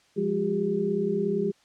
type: tone cluster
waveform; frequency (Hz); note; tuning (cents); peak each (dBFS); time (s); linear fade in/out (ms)
sine; 174 / 204.7 / 364.6 / 401.7; F3 / G#3 / F#4 / G4; -6 / -25 / -25 / +42; -32 / -29 / -32 / -26; 0.16-1.52; 20
effects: white hiss -62 dBFS RMS until 1.64 s + low-pass 6000 Hz 12 dB/octave